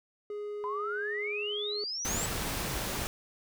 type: tone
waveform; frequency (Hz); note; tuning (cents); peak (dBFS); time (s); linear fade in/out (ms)
triangle; 415.3; G#4; 0; -33; 0.3-1.84; 2
type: exponential sweep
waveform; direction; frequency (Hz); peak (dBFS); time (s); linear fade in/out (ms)
sine; up; 987.8 to 7902; -33; 0.64-2.26; 0
type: noise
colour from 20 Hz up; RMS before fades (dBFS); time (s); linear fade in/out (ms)
pink; -34; 2.05-3.07; 0
effects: none